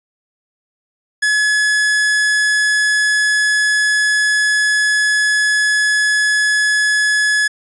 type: tone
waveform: 45% pulse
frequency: 1700 Hz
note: G#6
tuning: 40 cents sharp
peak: -12 dBFS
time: 1.22-7.48 s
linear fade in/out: 10 ms
effects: resampled to 24000 Hz